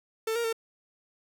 45% pulse tone with pitch steps, 445.1 / 468.6 / 452 Hz, A4 / A#4 / A4, +20 / +9 / +47 cents, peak -27 dBFS, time 0.27-0.528 s, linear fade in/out 5 ms, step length 86 ms, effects none

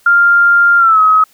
sine tone with pitch glide, 1397 to 1273.7 Hz, F6 to D#6, 0 to +40 cents, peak -5 dBFS, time 0.06-1.24 s, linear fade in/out 5 ms, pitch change -160 cents, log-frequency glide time 0.78-1 s, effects white hiss -50 dBFS RMS until 1.33 s

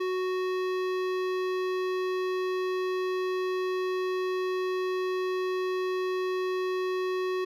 sine tone with hard clipping, 370 Hz, F#4, in tune, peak -29 dBFS, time 0-7.45 s, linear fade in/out 10 ms, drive 17 dB, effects none

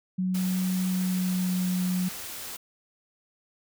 sine tone with pitch glide, 185 to 182.35 Hz, F#3 to F#3, 0 to -25 cents, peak -24 dBFS, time 0.18-2.09 s, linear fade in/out 10 ms, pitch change -25 cents, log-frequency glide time 0.82-1.66 s
white noise, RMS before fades -38 dBFS, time 0.34-2.57 s, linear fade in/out 10 ms
effects none

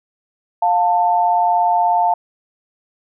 sine tone pair together, 706 / 889.5 Hz, F5 / A5, +19 / +19 cents, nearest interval major third, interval 400 cents, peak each -15 dBFS, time 0.62-2.14 s, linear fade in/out 5 ms, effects none

